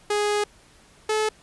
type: tone pair in turn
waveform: sawtooth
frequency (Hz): 415.3 / 431.7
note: G#4 / A4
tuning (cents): 0 / -33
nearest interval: minor second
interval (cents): 67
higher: second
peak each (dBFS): -17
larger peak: neither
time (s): 0.1-0.44 / 1.09-1.29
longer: first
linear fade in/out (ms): 5
effects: pink hiss -54 dBFS RMS until 1.42 s + resampled to 24000 Hz